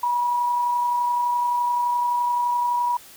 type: tone with amplitude modulation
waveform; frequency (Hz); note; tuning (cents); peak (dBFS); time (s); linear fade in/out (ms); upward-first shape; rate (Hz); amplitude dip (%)
sine; 968; B5; -35; -18; 0.03-2.97; 5; sine; 31.7; 25
effects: white hiss -46 dBFS RMS until 3.16 s